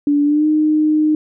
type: tone with pitch glide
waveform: sine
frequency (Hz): 289.6 to 306.8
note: D4 to D#4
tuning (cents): -24 to -24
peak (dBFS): -11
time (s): 0.07-1.15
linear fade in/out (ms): 2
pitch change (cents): +100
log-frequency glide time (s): 0.24-0.46
effects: none